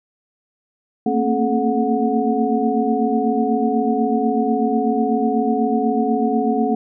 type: tone cluster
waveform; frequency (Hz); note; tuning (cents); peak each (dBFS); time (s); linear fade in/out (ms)
sine; 224.6 / 232.7 / 268.9 / 430.3 / 731; A3 / A#3 / C4 / A4 / F#5; +36 / -3 / +47 / -39 / -21; -22; 1.06-6.75; 5
effects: none